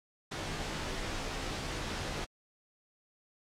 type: noise with comb filter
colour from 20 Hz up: pink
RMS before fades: -37 dBFS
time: 0.31-2.25 s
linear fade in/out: 10 ms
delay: 17 ms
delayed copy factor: -0.9
effects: low-pass 6000 Hz 12 dB/octave + AAC 64 kbps